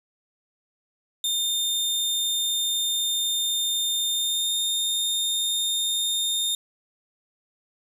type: tone with pitch glide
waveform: sawtooth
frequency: 3626 to 3651 Hz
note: A#7 to A#7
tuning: -49 to -37 cents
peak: -20 dBFS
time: 1.24-6.55 s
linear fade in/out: 2 ms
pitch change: +12 cents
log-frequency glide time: 4.1-4.53 s
effects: none